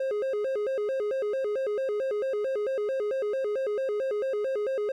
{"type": "tone with vibrato", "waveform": "triangle", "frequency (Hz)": 471.3, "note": "A#4", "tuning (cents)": 19, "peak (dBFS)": -24, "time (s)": [0, 4.92], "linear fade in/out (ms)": 5, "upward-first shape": "square", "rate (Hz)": 4.5, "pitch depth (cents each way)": 210, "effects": []}